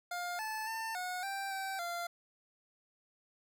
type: tone with pitch steps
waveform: 25% pulse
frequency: 706 / 871 / 896 / 728 / 785 / 774 / 692 Hz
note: F5 / A5 / A5 / F#5 / G5 / G5 / F5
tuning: +19 / -18 / +31 / -28 / +2 / -22 / -16 cents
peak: -33 dBFS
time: 0.11-2.07 s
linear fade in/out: 5 ms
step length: 280 ms
effects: none